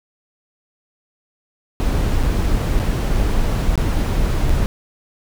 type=noise with dropouts; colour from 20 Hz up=brown; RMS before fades=-17 dBFS; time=1.8-4.66 s; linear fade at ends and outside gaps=0 ms; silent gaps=2.229-2.235 / 2.793-2.799 / 3.755-3.777 / 4.495-4.5 s; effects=none